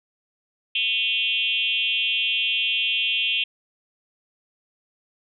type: tone with frequency modulation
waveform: sine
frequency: 2960 Hz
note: F#7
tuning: in tune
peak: -20 dBFS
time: 0.75-3.44 s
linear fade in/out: 5 ms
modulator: 240 Hz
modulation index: 1.8
effects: none